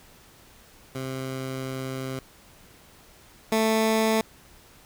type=tone pair in turn; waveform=15% pulse; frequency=131.8 / 220.8 Hz; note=C3 / A3; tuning=+13 / +6 cents; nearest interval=major sixth; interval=893 cents; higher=second; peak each=-24 / -14 dBFS; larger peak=second; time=0.95-2.19 / 3.52-4.21 s; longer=first; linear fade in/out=2 ms; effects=pink hiss -53 dBFS RMS until 4.85 s